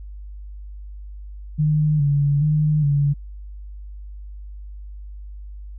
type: tone with vibrato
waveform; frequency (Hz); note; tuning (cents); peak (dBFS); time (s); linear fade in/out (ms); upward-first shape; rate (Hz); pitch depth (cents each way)
sine; 147.5; D3; +8; -15; 1.58-3.14; 20; square; 1.2; 53
effects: added 50 Hz sine -33 dBFS peak until 5.78 s